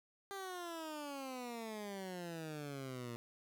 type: exponential sweep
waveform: 15% pulse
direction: down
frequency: 400 to 116.54 Hz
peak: -37 dBFS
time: 0.31-3.16 s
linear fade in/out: 0 ms
effects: none